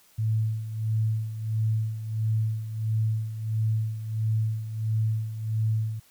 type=tone with tremolo; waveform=sine; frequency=110 Hz; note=A2; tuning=in tune; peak=-21 dBFS; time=0.18-6 s; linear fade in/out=10 ms; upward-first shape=sine; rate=1.5 Hz; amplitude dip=70%; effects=white hiss -59 dBFS RMS until 6.1 s